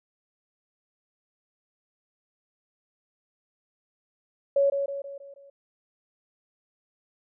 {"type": "tone with echo", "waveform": "sine", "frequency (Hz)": 558, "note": "C#5", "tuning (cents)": 11, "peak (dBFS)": -18, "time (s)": [4.56, 4.7], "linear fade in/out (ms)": 5, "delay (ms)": 160, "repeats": 5, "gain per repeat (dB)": -6, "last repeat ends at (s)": 5.5, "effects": []}